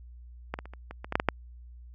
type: clicks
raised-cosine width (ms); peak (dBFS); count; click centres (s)
0.5; -16 / -21 / -30 / -30 / -25 / -23 / -16 / -7 / -10 / -6; 10; 0.54 / 0.589 / 0.656 / 0.736 / 0.91 / 1.045 / 1.124 / 1.155 / 1.199 / 1.287
effects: added 60 Hz sine -45 dBFS peak until 1.94 s